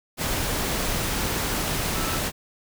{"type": "tone in noise", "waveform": "sine", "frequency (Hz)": 1318.5, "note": "E6", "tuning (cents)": 0, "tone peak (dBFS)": -34, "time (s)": [1.92, 2.22], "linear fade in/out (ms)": 50, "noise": "pink", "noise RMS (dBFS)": -26, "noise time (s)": [0.17, 2.32], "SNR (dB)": -11, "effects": []}